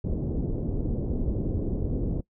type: low-pass noise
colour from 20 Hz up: pink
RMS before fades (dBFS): -28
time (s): 0.04-2.21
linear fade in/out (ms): 5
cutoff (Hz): 430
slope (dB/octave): 24
effects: noise-tail reverb RT60 0.1 s tail -21 dB re dry